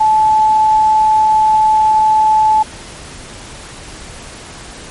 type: tone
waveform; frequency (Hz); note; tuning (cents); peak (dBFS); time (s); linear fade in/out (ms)
sine; 866; A5; -28; -7; 0-2.63; 10
effects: pink hiss -32 dBFS RMS until 4.9 s + MP3 48 kbps